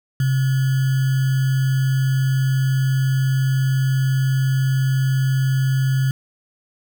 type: tone with sample-and-hold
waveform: sine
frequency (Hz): 132.9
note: C3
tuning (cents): +27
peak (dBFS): -15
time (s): 0.2-6.11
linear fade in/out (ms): 2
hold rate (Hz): 1575
effects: none